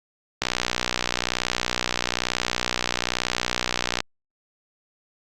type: click train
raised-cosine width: 0.2 ms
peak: -4 dBFS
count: 220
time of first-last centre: 0.42-4.004 s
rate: 61.1 Hz
effects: Opus 48 kbps